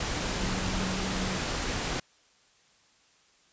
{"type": "tone in noise", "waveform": "sine", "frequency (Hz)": 188, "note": "F#3", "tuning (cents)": 28, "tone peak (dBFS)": -33, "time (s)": [0.4, 1.38], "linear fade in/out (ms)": 5, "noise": "pink", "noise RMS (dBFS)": -31, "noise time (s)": [0, 2], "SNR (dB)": -5, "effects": ["white hiss -63 dBFS RMS until 3.52 s", "resampled to 16000 Hz"]}